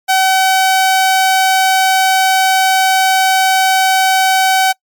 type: tone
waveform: sawtooth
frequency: 760 Hz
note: F#5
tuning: 46 cents sharp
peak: -5 dBFS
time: 0.08-4.73 s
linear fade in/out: 20 ms
effects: noise-tail reverb RT60 0.1 s tail -25 dB re dry + MP3 96 kbps